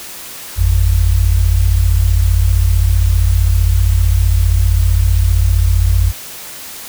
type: tone pair together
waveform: sine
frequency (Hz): 51.85 / 87.2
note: G#1 / F2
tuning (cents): -2 / -2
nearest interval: major sixth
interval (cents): 900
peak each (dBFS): -11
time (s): 0.56-6.13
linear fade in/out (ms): 50
effects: white hiss -30 dBFS RMS until 6.88 s